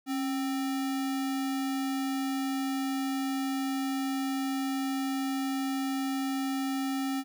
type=tone with sample-and-hold; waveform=sine; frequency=271.3 Hz; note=C#4; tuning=37 cents flat; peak=-28 dBFS; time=0.06-7.24 s; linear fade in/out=50 ms; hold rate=1050 Hz; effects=none